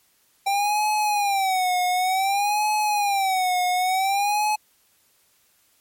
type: tone with vibrato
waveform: square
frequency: 784 Hz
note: G5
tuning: in tune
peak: -20 dBFS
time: 0.46-4.56 s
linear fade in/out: 10 ms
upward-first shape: sine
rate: 0.55 Hz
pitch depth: 140 cents each way
effects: white hiss -62 dBFS RMS until 5.8 s + MP3 64 kbps